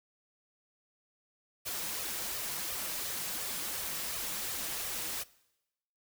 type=noise with flanger; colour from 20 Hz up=white; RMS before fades=-37 dBFS; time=1.65-5.24 s; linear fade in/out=20 ms; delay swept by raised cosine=1.6 to 6.3 ms; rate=2.8 Hz; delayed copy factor=+0.65; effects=noise-tail reverb RT60 0.9 s tail -21 dB re dry